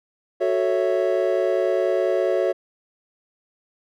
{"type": "chord", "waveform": "triangle", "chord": "F# minor seventh", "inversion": "none", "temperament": "equal", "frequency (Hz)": [370, 440, 554.4, 659.3], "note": ["F#4", "A4", "C#5", "E5"], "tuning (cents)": [0, 0, 0, 0], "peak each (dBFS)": [-21, -24, -21, -23], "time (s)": [0.4, 2.53], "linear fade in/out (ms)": 20, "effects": []}